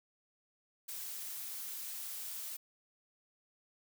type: noise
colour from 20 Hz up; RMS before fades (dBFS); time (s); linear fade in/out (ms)
blue; -43; 0.88-2.57; 10
effects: none